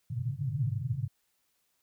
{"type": "band-pass noise", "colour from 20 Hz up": "pink", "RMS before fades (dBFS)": -32, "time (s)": [0.1, 1.08], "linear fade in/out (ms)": 20, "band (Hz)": [100, 150], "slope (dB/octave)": 96, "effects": ["white hiss -75 dBFS RMS until 1.82 s"]}